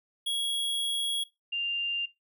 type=tone pair in turn; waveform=square / sine; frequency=3322 / 2793 Hz; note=G#7 / F7; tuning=0 / -1 cents; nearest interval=minor third; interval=301 cents; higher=first; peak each=-28 dBFS; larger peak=neither; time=0.26-1.24 / 1.52-2.06 s; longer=first; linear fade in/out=10 ms; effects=noise-tail reverb RT60 0.2 s tail -19 dB re dry